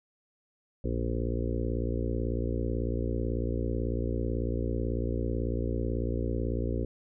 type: harmonic tone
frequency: 58.1 Hz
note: A#1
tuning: 5 cents flat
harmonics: 1 / 2 / 4 / 5 / 6 / 7 / 8 / 9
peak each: -31 / -34 / -37 / -38 / -39 / -39 / -40 / -41 dBFS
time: 0.84-6.85 s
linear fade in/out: 5 ms
effects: none